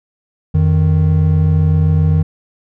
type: tone pair together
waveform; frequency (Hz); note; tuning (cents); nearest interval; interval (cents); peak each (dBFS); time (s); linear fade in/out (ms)
triangle; 87.96 / 155.56; F2 / D#3; +13 / 0; minor seventh; 987; -10; 0.54-2.23; 10
effects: none